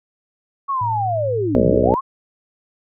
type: linear two-way sweep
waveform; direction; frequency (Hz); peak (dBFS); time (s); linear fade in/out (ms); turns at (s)
sine; down then up; 1129 to 140 to 1129; -18; 0.68-2.01; 20; 1.68
type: tone with pitch glide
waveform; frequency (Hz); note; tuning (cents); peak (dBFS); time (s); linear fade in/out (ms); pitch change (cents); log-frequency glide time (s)
sine; 110 to 109.18; A2 to A2; 0 to -13; -24; 0.81-1.95; 5; -13; 1.04-1.22
type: harmonic tone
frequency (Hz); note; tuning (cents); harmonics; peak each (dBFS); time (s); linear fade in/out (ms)
61.74; B1; 0; 1 / 3 / 4 / 5 / 6 / 7 / 8 / 9 / 10; -26 / -25 / -22 / -25 / -23 / -20 / -21 / -20 / -24; 1.55-1.94; 0
effects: none